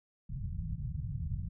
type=low-pass noise; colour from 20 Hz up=white; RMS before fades=-37 dBFS; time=0.29-1.49 s; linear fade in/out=10 ms; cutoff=160 Hz; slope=48 dB/octave; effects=none